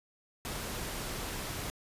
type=noise; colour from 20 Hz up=pink; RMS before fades=-38 dBFS; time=0.45-1.7 s; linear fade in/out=0 ms; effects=resampled to 32000 Hz